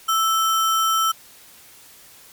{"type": "tone with sample-and-hold", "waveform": "sine", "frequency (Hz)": 1318.5, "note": "E6", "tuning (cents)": 0, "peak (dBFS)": -16, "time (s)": [0.08, 1.12], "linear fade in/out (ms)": 10, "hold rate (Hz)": 4410, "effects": ["white hiss -47 dBFS RMS until 2.32 s", "MP3 96 kbps"]}